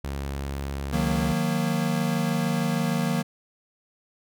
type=tone; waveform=sawtooth; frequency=69.3 Hz; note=C#2; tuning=in tune; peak=-25 dBFS; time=0.04-1.33 s; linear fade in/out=5 ms
type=chord; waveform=square; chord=D# minor; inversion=none; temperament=equal with one note detuned; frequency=155.56 / 182.03 / 233.1 Hz; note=D#3 / F#3 / A#3; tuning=0 / -28 / 0 cents; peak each=-28 dBFS; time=0.92-3.23 s; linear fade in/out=20 ms
effects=none